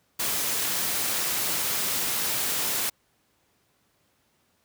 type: noise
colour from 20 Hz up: white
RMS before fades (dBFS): -27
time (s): 0.19-2.9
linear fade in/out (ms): 10
effects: pink hiss -68 dBFS RMS until 4.64 s + high-pass 80 Hz 12 dB/octave